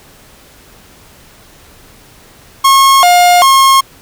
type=tone with pitch steps; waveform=45% pulse; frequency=1086 / 710 / 1078 Hz; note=C#6 / F5 / C#6; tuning=-36 / +28 / -49 cents; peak=-4 dBFS; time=2.64-3.81 s; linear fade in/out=10 ms; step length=390 ms; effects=pink hiss -41 dBFS RMS until 4.01 s